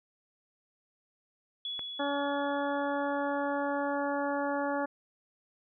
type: tone with exponential decay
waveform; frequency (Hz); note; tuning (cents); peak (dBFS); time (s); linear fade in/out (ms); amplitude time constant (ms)
sine; 3388; G#7; +34; -33; 1.65-3.95; 2; 500
type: click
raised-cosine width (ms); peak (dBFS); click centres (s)
0.5; -27; 1.793
type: harmonic tone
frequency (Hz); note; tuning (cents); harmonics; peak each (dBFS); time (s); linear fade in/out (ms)
283.9; C#4; +41; 1 / 2 / 3 / 4 / 5 / 6; -34 / -33 / -35 / -40 / -40 / -41; 1.99-4.86; 10
effects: none